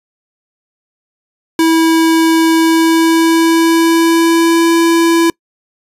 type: tone with pitch glide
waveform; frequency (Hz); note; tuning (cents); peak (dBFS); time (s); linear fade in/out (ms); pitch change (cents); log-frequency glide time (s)
square; 325.9 to 333.7; E4 to E4; -20 to +21; -8; 1.59-5.3; 2; +41; 2.57-4.74
effects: noise-tail reverb RT60 0.1 s tail -26 dB re dry + resampled to 32000 Hz